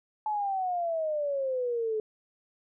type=exponential sweep; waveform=sine; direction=down; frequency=866 to 427 Hz; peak=-27 dBFS; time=0.26-2 s; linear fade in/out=2 ms; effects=none